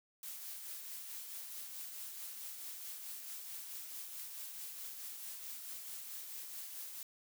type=noise with tremolo; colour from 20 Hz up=blue; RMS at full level=-45 dBFS; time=0.23-7.03 s; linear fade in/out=2 ms; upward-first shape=triangle; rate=4.6 Hz; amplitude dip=40%; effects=none